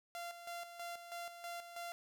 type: tone with tremolo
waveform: sawtooth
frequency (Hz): 690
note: F5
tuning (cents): -21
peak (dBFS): -39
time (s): 0.15-1.92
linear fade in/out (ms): 0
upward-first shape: square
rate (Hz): 3.1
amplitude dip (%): 60
effects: none